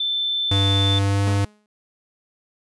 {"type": "tone", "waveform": "sine", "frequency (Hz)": 3537, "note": "A7", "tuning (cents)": 8, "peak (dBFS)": -20, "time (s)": [0, 0.99], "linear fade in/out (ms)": 5}
{"type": "tone with pitch glide", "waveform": "square", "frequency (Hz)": [98.5, 99.88], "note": ["G2", "G2"], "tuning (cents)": [9, 33], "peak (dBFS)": -18, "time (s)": [0.51, 1.45], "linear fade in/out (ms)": 5, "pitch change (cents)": 24, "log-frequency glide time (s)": [0.9, 1.22]}
{"type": "tone with exponential decay", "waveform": "sawtooth", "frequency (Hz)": 210.2, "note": "G#3", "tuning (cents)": 21, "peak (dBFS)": -22, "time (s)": [1.27, 1.66], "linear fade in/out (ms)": 0, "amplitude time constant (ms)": 84}
{"effects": ["resampled to 24000 Hz"]}